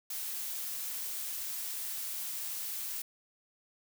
blue noise, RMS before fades -38 dBFS, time 0.1-3.02 s, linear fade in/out 5 ms, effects none

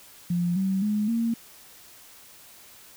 sine tone with pitch steps, 174.61 / 191.52 / 210.1 / 230.4 Hz, F3 / G3 / G#3 / A#3, 0 / -40 / +20 / -20 cents, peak -22 dBFS, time 0.3-1.34 s, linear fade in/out 5 ms, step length 260 ms, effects white hiss -50 dBFS RMS until 2.96 s

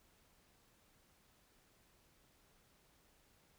silence, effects pink hiss -71 dBFS RMS until 3.58 s

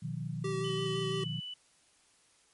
sine chord, B major, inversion none, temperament equal with one note detuned, 123.47 / 155.56 / 180.35 Hz, B2 / D#3 / F#3, 0 / 0 / -44 cents, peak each -39 / -37 / -41 dBFS, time 0.02-1.4 s, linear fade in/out 10 ms
square tone with vibrato, 385.7 Hz, G4, 28 cents flat, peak -34 dBFS, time 0.44-1.24 s, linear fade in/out 5 ms, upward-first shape square, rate 5.9 Hz, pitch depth 13 cents each way
sine tone with pitch glide, 3000 to 2978 Hz, F#7 to F#7, +23 to +11 cents, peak -39 dBFS, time 0.64-1.54 s, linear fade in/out 5 ms, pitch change -12 cents, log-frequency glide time 1.02-1.33 s
effects white hiss -66 dBFS RMS until 2.53 s + MP3 48 kbps

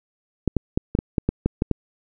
clicks, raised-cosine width 3 ms, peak -6 dBFS, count 10, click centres 0.477 / 0.567 / 0.775 / 0.951 / 0.989 / 1.182 / 1.29 / 1.46 / 1.621 / 1.713 s, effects none

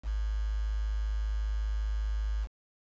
sine tone with quantisation, 52.6 Hz, G#1, 23 cents sharp, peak -28 dBFS, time 0.03-2.48 s, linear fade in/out 50 ms, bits 8, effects resampled to 16000 Hz

